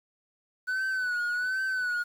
triangle tone with vibrato, 1491 Hz, F#6, 13 cents sharp, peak -25 dBFS, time 0.67-2.04 s, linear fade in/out 20 ms, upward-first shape sine, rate 1.3 Hz, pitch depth 62 cents each way, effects 9-bit

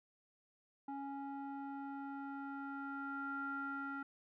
square tone with low-pass filter sweep, 277.2 Hz, C#4, in tune, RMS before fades -44 dBFS, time 0.88-4.03 s, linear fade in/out 5 ms, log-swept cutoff 980 to 1500 Hz, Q 8.7, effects none

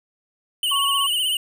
square tone with vibrato, 2960 Hz, F#7, in tune, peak -20 dBFS, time 0.63-1.37 s, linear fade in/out 2 ms, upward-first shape sine, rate 16 Hz, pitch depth 73 cents each way
sine tone, 1108.7 Hz, C#6, in tune, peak -22 dBFS, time 0.71-1.07 s, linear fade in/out 10 ms
effects none

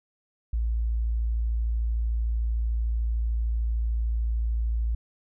sine tone, 56.7 Hz, A#1, 47 cents flat, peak -23 dBFS, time 0.53-4.95 s, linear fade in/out 5 ms, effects none

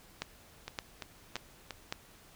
two click trains, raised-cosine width 0.2 ms, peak -17 / -22 dBFS, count 4 / 4, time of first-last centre 0.22-1.925 / 0.68-1.707 s, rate 1.76 / 2.92 Hz, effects pink hiss -58 dBFS RMS until 2.35 s

